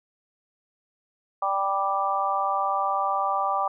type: harmonic tone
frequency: 196 Hz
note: G3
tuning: in tune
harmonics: 3 / 4 / 5 / 6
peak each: -32 / -26 / -30 / -26 dBFS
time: 1.42-3.68 s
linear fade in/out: 5 ms
effects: none